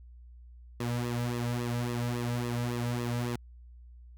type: tone with flanger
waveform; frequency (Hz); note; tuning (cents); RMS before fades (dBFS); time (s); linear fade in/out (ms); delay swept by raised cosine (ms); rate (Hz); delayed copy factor
sawtooth; 120.4; B2; -44; -32; 0.8-3.36; 5; 1.3 to 2.8; 3.6; -0.75
effects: added 60 Hz sine -48 dBFS peak until 4.17 s